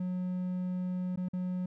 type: tone with dropouts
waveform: triangle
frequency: 182 Hz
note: F#3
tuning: 28 cents flat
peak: -29 dBFS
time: 0-1.66 s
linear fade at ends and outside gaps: 5 ms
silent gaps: 1.16-1.173 / 1.286-1.333 s
effects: none